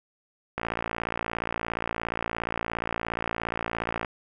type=click train; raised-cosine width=0.5 ms; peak=-13 dBFS; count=199; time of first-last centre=0.58-4.048 s; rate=57.1 Hz; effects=none